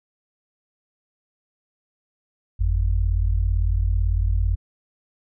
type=tone pair together; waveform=sine; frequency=48.58 / 86.5 Hz; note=G1 / F2; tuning=-15 / -16 cents; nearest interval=minor seventh; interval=999 cents; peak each=-19 / -22 dBFS; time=2.59-4.56 s; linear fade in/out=20 ms; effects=none